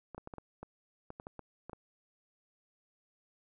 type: clicks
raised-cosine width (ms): 1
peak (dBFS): -30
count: 12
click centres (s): 0.147 / 0.18 / 0.274 / 0.338 / 0.383 / 0.63 / 1.104 / 1.199 / 1.269 / 1.393 / 1.696 / 1.732
effects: none